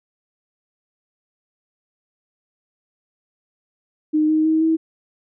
sine tone with pitch steps, 307.3 / 312.1 / 317 / 322 Hz, D#4 / D#4 / D#4 / E4, -21 / +5 / +32 / -41 cents, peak -14 dBFS, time 4.13-4.77 s, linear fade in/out 20 ms, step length 160 ms, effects none

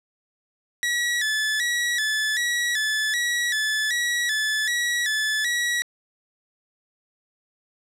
sawtooth tone with vibrato, 1825 Hz, A#6, 37 cents flat, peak -18 dBFS, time 0.83-5.82 s, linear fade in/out 0 ms, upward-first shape square, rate 1.3 Hz, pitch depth 90 cents each way, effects low-pass 10000 Hz 12 dB/octave

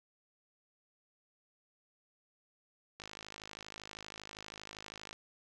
click train, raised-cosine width 0.2 ms, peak -28 dBFS, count 113, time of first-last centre 3-5.129 s, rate 52.6 Hz, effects none

